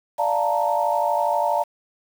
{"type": "chord", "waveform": "sine", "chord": "Bb major seventh", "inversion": "first", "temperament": "equal with one note detuned", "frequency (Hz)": [587.3, 695.2, 880, 932.3], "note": ["D5", "F5", "A5", "Bb5"], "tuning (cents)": [0, -8, 0, 0], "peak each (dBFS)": -24, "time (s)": [0.18, 1.64], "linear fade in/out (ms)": 20, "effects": ["7-bit"]}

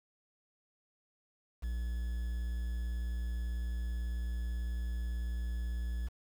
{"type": "tone with quantisation", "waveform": "triangle", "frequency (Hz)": 59.1, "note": "A#1", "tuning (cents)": 24, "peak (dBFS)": -31, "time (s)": [1.62, 6.09], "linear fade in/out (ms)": 20, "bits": 9, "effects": []}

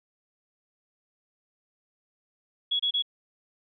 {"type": "tone bursts", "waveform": "sine", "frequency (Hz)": 3354, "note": "G#7", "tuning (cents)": 16, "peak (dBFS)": -23, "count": 3, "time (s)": [2.71, 3.024], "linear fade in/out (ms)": 10, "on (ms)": 86, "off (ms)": 28, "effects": []}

